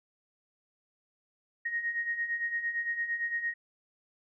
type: beating tone pair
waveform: sine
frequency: 1864.7 / 1873.5 Hz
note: A#6 / A#6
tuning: 0 / +8 cents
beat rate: 8.8 Hz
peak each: -37 / -31 dBFS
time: 1.65-3.54 s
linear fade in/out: 10 ms
effects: none